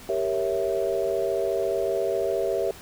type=chord; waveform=sine; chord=G diminished seventh; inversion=none; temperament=equal; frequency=392 / 466.2 / 554.4 / 659.3 Hz; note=G4 / Bb4 / Db5 / Fb5; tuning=0 / 0 / 0 / 0 cents; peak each=-27 / -29 / -29 / -28 dBFS; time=0.09-2.71 s; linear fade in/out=2 ms; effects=pink hiss -45 dBFS RMS until 2.81 s